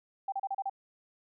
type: tone bursts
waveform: sine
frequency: 784 Hz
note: G5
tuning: in tune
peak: -30 dBFS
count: 6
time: 0.28-0.697 s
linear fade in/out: 5 ms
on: 42 ms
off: 33 ms
effects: none